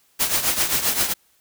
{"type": "noise with tremolo", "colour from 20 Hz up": "white", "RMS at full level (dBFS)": -18, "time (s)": [0.19, 1.14], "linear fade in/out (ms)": 20, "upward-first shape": "triangle", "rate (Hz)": 7.6, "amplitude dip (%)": 75, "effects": ["white hiss -61 dBFS RMS until 1.4 s"]}